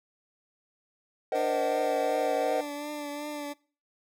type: chord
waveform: triangle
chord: C half-diminished seventh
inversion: third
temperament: just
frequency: 470.9 / 523.3 / 627.9 / 753.5 Hz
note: Bb4 / C5 / Eb5 / Gb5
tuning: +18 / 0 / +16 / +31 cents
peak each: -30 / -29 / -29 / -29 dBFS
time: 1.32-2.61 s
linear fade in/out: 2 ms
type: tone with vibrato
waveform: 20% pulse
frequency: 293.7 Hz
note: D4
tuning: in tune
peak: -29 dBFS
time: 1.34-3.54 s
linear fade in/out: 20 ms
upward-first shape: triangle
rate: 2.7 Hz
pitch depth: 35 cents each way
effects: noise-tail reverb RT60 0.4 s tail -22 dB re dry